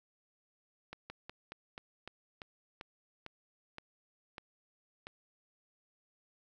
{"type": "slowing click train", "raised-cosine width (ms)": 0.3, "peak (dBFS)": -28, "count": 12, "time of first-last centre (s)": [0.93, 5.069], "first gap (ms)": 170, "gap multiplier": 1.15, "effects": ["11-bit"]}